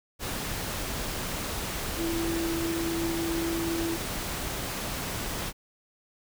sine tone in noise, 332.9 Hz, E4, 17 cents sharp, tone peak -28 dBFS, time 1.96-3.98 s, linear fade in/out 50 ms, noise pink, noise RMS -33 dBFS, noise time 0.19-5.53 s, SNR +2 dB, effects none

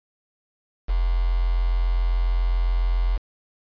sine tone with quantisation, 43.65 Hz, F1, in tune, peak -18 dBFS, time 0.88-3.18 s, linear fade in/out 20 ms, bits 6, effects resampled to 11025 Hz

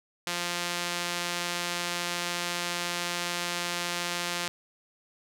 sawtooth tone with band-pass filter, 174.61 Hz, F3, in tune, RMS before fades -32 dBFS, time 0.27-4.48 s, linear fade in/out 0 ms, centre 4500 Hz, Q 0.54, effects none

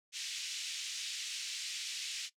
pink band-pass noise, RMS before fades -41 dBFS, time 0.12-2.3 s, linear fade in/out 50 ms, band 2600 to 7400 Hz, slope 24 dB/octave, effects noise-tail reverb RT60 0.1 s tail -17 dB re dry

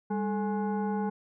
sine tone with frequency modulation, 200 Hz, G3, 35 cents sharp, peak -27 dBFS, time 0.1-1.1 s, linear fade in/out 10 ms, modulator 635 Hz, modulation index 0.97, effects none

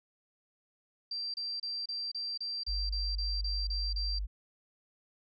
sine tone bursts, 4707 Hz, D8, 3 cents sharp, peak -34 dBFS, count 12, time 1.11-4.189 s, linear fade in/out 5 ms, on 230 ms, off 29 ms
sine tone, 49.3 Hz, G1, 11 cents sharp, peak -32 dBFS, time 2.67-4.27 s, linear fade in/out 20 ms
effects none

